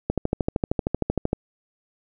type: click train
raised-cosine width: 2 ms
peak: -8 dBFS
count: 17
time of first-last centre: 0.1-1.331 s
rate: 13 Hz
effects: none